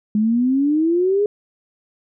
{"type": "exponential sweep", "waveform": "sine", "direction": "up", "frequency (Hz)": [207.7, 421.2], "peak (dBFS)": -14, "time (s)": [0.15, 1.26], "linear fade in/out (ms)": 2, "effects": []}